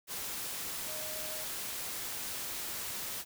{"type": "tone in noise", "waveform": "sine", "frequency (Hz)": 622.3, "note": "D#5", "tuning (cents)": 0, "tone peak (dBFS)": -46, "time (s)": [0.85, 1.46], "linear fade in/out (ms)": 50, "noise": "white", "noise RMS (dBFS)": -39, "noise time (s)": [0.07, 3.25], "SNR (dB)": -10, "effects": []}